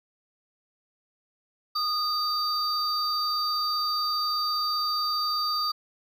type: tone pair together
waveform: triangle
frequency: 1231 / 4648 Hz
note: D#6 / D8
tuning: -19 / -19 cents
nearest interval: octave + major seventh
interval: 2300 cents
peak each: -26 dBFS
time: 1.75-5.72 s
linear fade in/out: 10 ms
effects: none